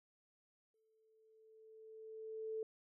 sine tone with exponential growth, 440 Hz, A4, in tune, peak -38 dBFS, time 0.74-2.63 s, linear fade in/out 2 ms, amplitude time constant 410 ms, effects none

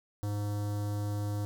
square tone with notch filter, 103.2 Hz, G#2, 10 cents flat, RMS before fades -33 dBFS, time 0.23-1.45 s, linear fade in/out 0 ms, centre 2400 Hz, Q 0.55, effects none

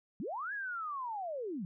sine linear two-way sweep, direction up then down, 160 to 1700 to 160 Hz, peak -36 dBFS, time 0.2-1.65 s, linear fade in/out 0 ms, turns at 0.53 s, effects none

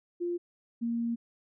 sine tone pair in turn, 348.7 / 233.4 Hz, F4 / A#3, -3 / +2 cents, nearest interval perfect fifth, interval 695 cents, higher first, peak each -29 / -28 dBFS, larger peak second, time 0.2-0.38 / 0.81-1.16 s, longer second, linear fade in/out 20 ms, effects none

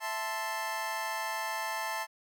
25% pulse chord, A minor, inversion second, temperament equal, 659.3 / 880 / 1046.5 Hz, E5 / A5 / C6, 0 / 0 / 0 cents, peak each -37 / -31 / -35 dBFS, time 0-2.07 s, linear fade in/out 50 ms, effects none

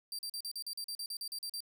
sawtooth tone bursts, 4699 Hz, D8, in tune, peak -35 dBFS, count 14, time 0.12-1.605 s, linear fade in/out 2 ms, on 68 ms, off 41 ms, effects none

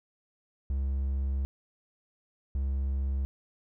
triangle tone pair in turn, 67.7 / 67.7 Hz, C#2 / C#2, -40 / -40 cents, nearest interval unison, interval 0 cents, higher neither, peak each -25 dBFS, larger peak neither, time 0.7-1.45 / 2.55-3.25 s, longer first, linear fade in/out 0 ms, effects none

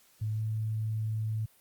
sine tone with pitch glide, 108 to 109.51 Hz, A2 to A2, -32 to -8 cents, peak -29 dBFS, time 0.21-1.46 s, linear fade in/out 10 ms, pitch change +24 cents, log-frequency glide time 0.33-0.39 s, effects white hiss -63 dBFS RMS until 1.6 s + Opus 48 kbps

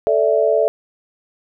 sine chord, A suspended fourth, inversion none, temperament equal with one note detuned, 440 / 580.6 / 659.3 Hz, A4 / D5 / E5, 0 / -20 / 0 cents, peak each -17 dBFS, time 0.07-0.68 s, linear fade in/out 0 ms, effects none

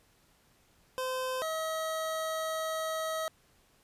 25% pulse tone pair in turn, 515 / 638.6 Hz, C5 / D#5, -28 / +45 cents, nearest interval major third, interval 373 cents, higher second, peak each -28 dBFS, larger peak neither, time 0.98-1.42 / 1.42-3.28 s, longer second, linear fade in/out 0 ms, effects pink hiss -66 dBFS RMS until 3.83 s + resampled to 32000 Hz

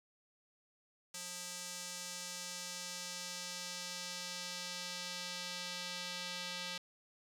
square tone with band-pass filter sweep, 178.7 Hz, F3, 40 cents sharp, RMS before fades -44 dBFS, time 1.14-6.78 s, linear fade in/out 5 ms, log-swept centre 7300 to 4000 Hz, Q 1.4, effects none

